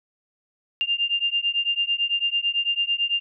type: beating tone pair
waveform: sine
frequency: 2794 / 2803 Hz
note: F7 / F7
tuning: 0 / +6 cents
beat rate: 9 Hz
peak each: -24 dBFS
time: 0.81-3.2 s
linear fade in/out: 0 ms
effects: none